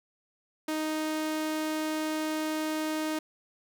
sawtooth tone, 311.1 Hz, D#4, in tune, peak -25 dBFS, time 0.68-3.19 s, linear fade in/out 5 ms, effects none

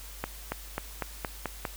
accelerating click train, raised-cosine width 0.5 ms, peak -15 dBFS, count 7, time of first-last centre 0.24-1.652 s, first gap 280 ms, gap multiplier 0.93, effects added 50 Hz sine -44 dBFS peak until 1.76 s + white hiss -47 dBFS RMS until 1.76 s

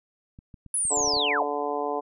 clicks, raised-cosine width 5 ms, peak -32 dBFS, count 10, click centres 0.389 / 0.542 / 0.663 / 0.852 / 0.974 / 1.007 / 1.045 / 1.076 / 1.136 / 1.167 s
sine linear sweep, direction down, 10470 to 510 Hz, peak -23 dBFS, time 0.74-1.43 s, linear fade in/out 2 ms
harmonic tone, 145.5 Hz, D3, 16 cents flat, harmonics 2 / 3 / 4 / 5 / 6 / 7, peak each -36 / -30 / -34 / -31 / -34 / -34 dBFS, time 0.9-2.01 s, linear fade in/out 20 ms
effects none

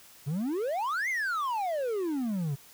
triangle exponential two-way sweep, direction up then down, 131.9 to 2179 to 131.9 Hz, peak -26 dBFS, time 0.26-2.56 s, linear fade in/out 20 ms, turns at 1.09 s, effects white hiss -54 dBFS RMS until 2.73 s

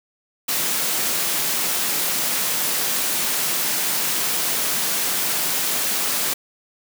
white high-pass noise, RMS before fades -22 dBFS, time 0.48-6.34 s, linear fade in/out 10 ms, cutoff 130 Hz, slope 48 dB/octave, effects none

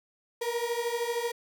35% pulse beating tone pair, 466.2 / 479.2 Hz, A#4 / A#4, 0 / +48 cents, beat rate 13 Hz, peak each -30 dBFS, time 0.41-1.32 s, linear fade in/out 10 ms, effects 10-bit

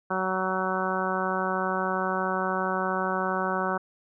harmonic tone, 187.4 Hz, F#3, 22 cents sharp, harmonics 1 / 2 / 3 / 4 / 5 / 6 / 7 / 8, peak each -33 / -33 / -33 / -33 / -33 / -33 / -33 / -33 dBFS, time 0.1-3.78 s, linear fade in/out 10 ms, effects none

